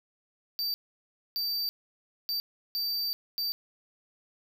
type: tone bursts at uneven times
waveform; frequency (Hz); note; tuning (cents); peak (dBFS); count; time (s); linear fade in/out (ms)
square; 4646; D8; -20; -29; 5; 0.59-0.74 / 1.36-1.69 / 2.29-2.4 / 2.75-3.13 / 3.38-3.52; 0
effects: none